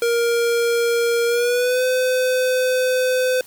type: tone with pitch glide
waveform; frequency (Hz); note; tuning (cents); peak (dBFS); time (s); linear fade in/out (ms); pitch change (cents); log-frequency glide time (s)
square; 469.4 to 508.9; A#4 to C5; +12 to -48; -17; 0.02-3.41; 2; +140; 1.26-1.84
effects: white hiss -46 dBFS RMS until 3.46 s